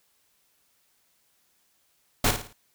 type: noise with echo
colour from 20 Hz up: pink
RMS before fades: -21 dBFS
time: 2.24-2.31 s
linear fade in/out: 5 ms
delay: 55 ms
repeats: 4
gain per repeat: -8 dB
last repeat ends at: 2.53 s
effects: white hiss -68 dBFS RMS until 2.74 s